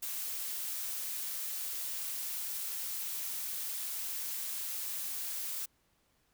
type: noise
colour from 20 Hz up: blue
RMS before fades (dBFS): -38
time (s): 0.02-5.66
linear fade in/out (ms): 10
effects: pink hiss -73 dBFS RMS until 6.33 s